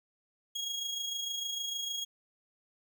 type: tone with amplitude modulation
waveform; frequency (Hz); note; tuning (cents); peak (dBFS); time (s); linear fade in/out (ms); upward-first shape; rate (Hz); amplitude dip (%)
30% pulse; 3293; G#7; -15; -29; 0.55-2.05; 10; sine; 26.6; 45
effects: none